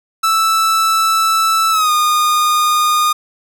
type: tone with pitch glide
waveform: 45% pulse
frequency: 1318.5 to 1223.1 Hz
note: E6 to D#6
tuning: 0 to -30 cents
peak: -11 dBFS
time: 0.23-3.13 s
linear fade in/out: 10 ms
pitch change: -130 cents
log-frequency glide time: 1.71-1.91 s
effects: none